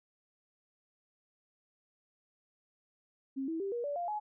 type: tone with pitch steps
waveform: sine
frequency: 268.9 / 325.4 / 393.7 / 476.4 / 576.4 / 697.4 / 843.9 Hz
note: C4 / E4 / G4 / A#4 / D5 / F5 / G#5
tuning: +47 / -22 / +8 / +38 / -33 / -3 / +27 cents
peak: -33 dBFS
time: 3.36-4.2 s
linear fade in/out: 20 ms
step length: 120 ms
effects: none